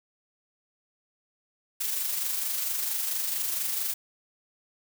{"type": "noise with amplitude modulation", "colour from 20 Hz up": "blue", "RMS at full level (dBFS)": -28, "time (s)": [1.8, 3.94], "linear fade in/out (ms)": 10, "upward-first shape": "sine", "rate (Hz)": 24.4, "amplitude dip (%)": 40, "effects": []}